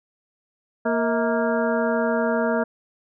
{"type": "harmonic tone with a mistuned harmonic", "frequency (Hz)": 233.1, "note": "A#3", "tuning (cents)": 0, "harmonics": [1, 2, 3, 4, 5, 6, 7], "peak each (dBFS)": [-24, -25, -24, -30, -36, -30, -33], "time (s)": [0.85, 2.64], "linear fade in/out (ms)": 10, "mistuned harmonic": 3, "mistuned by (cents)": -140, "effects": []}